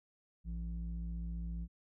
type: tone with low-pass filter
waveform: square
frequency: 57.2 Hz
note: A#1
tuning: 32 cents flat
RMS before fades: -40 dBFS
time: 0.44-1.68 s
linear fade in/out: 50 ms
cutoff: 140 Hz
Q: 5.1
effects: none